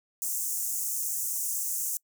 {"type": "high-pass noise", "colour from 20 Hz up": "pink", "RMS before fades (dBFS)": -31, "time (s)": [0.22, 1.97], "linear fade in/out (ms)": 0, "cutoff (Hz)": 6400, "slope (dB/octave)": 48, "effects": ["noise-tail reverb RT60 0.1 s tail -25 dB re dry"]}